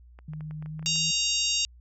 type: clicks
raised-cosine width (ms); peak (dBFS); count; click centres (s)
0.5; -34; 10; 0.189 / 0.335 / 0.408 / 0.51 / 0.625 / 0.66 / 0.794 / 0.827 / 0.867 / 0.959
type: tone with pitch glide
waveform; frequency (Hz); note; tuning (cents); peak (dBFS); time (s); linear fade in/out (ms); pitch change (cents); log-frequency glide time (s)
sine; 153.9 to 159.88; D#3 to D#3; -19 to +47; -34; 0.28-1.11; 5; +66; 0.66-0.92
type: harmonic tone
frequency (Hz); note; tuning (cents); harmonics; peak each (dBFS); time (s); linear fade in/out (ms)
932.3; A#5; 0; 3 / 4 / 5 / 6 / 7 / 8; -29 / -30 / -31 / -32 / -32 / -33; 0.86-1.65; 0
effects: added 60 Hz sine -49 dBFS peak until 1.8 s